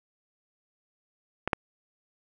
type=clicks; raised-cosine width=0.5 ms; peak=-12 / -8 dBFS; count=2; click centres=1.476 / 1.532 s; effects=none